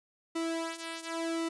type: tone with flanger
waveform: sawtooth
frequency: 329.6 Hz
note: E4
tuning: in tune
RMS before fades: -35 dBFS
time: 0.35-1.49 s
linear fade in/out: 10 ms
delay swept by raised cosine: 1.8 to 3.2 ms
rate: 0.91 Hz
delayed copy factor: -0.75
effects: resampled to 24000 Hz